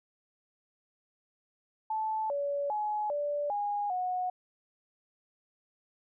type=tone with pitch steps; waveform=sine; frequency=873 / 569 / 844 / 583 / 821 / 731 Hz; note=A5 / C#5 / G#5 / D5 / G#5 / F#5; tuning=-14 / +45 / +28 / -13 / -20 / -21 cents; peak=-29 dBFS; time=1.9-4.3 s; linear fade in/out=5 ms; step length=400 ms; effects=none